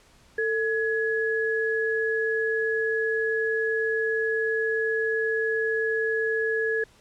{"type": "tone pair together", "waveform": "sine", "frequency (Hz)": [446.2, 1684.6], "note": ["A4", "G#6"], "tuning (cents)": [24, 24], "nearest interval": "octave + major seventh", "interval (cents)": 2300, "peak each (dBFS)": [-25, -26], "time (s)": [0.38, 6.84], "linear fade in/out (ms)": 5, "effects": ["pink hiss -57 dBFS RMS until 7 s", "low-pass 9000 Hz 12 dB/octave"]}